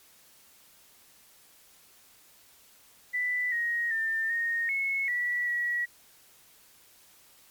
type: tone with pitch steps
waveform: sine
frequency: 1984 / 1881 / 1797 / 1854 / 2189 / 1947 / 1925 Hz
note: B6 / A#6 / A6 / A#6 / C#7 / B6 / B6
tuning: +7 / +15 / +36 / -10 / -22 / -25 / -45 cents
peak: -26 dBFS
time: 3.13-5.86 s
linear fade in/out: 20 ms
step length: 390 ms
effects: white hiss -58 dBFS RMS until 7.5 s + MP3 96 kbps